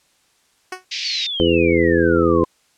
10% pulse tone with exponential decay, 370 Hz, F#4, in tune, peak -15 dBFS, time 0.72-0.85 s, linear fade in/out 5 ms, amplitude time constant 27 ms
white band-pass noise, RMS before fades -26 dBFS, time 0.91-1.27 s, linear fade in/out 10 ms, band 2100 to 5500 Hz, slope 48 dB/octave
sine exponential sweep, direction down, 4612 to 1015 Hz, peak -22 dBFS, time 1.04-2.45 s, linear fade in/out 10 ms
harmonic tone, 84.2 Hz, E2, 37 cents sharp, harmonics 1 / 2 / 3 / 4 / 5 / 6, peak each -24 / -24 / -22 / -17 / -19 / -19 dBFS, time 1.4-2.44 s, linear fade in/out 0 ms
effects white hiss -60 dBFS RMS until 2.77 s + low-pass 9000 Hz 12 dB/octave

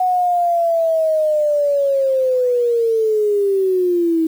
sine linear sweep, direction down, 740 to 318.8 Hz, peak -13 dBFS, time 0-4.27 s, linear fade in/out 5 ms, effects 7-bit

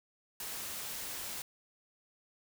white noise, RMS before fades -41 dBFS, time 0.4-1.42 s, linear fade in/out 2 ms, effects none

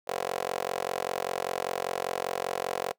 15% pulse tone with high-pass filter, 45.09 Hz, F#1, 44 cents flat, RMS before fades -32 dBFS, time 0.07-2.93 s, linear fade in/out 20 ms, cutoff 570 Hz, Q 3.6, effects noise-tail reverb RT60 0.1 s tail -21 dB re dry

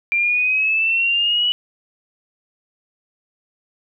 sine exponential sweep, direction up, 2367 to 2960 Hz, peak -15 dBFS, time 0.12-1.52 s, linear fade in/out 0 ms, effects none

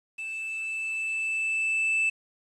triangle tone with level ramp, 2637 Hz, E7, in tune, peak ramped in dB -31 to -20 dBFS, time 0.18-2.1 s, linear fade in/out 10 ms, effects resampled to 24000 Hz + 9-bit

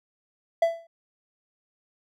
triangle tone with exponential decay, 667 Hz, E5, 20 cents sharp, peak -13 dBFS, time 0.62-0.87 s, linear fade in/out 5 ms, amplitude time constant 53 ms, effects none

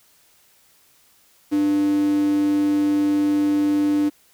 square tone with high-pass filter, 98.8 Hz, G2, 14 cents sharp, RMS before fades -19 dBFS, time 1.51-4.1 s, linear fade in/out 20 ms, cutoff 300 Hz, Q 9.1, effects white hiss -57 dBFS RMS until 4.33 s

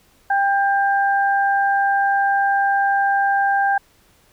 sine tone pair together, 793.7 / 1590 Hz, G5 / G6, +21 / +24 cents, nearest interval octave, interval 1203 cents, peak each -16 / -20 dBFS, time 0.3-3.78 s, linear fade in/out 5 ms, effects pink hiss -56 dBFS RMS until 4.32 s

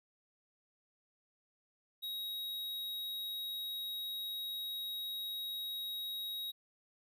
square tone, 3801 Hz, A#7, 33 cents sharp, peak -39 dBFS, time 2.02-6.52 s, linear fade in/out 20 ms, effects none

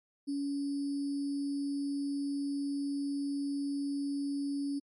sine tone with sample-and-hold, 282.1 Hz, C#4, 30 cents sharp, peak -31 dBFS, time 0.27-4.8 s, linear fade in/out 20 ms, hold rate 4900 Hz, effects MP3 48 kbps

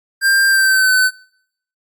square tone with pitch glide, 1589 to 1514.6 Hz, G6 to F#6, +23 to +40 cents, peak -11 dBFS, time 0.21-1.11 s, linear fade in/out 50 ms, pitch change -83 cents, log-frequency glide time 0.47-0.92 s, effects noise-tail reverb RT60 0.7 s tail -24 dB re dry + Opus 48 kbps

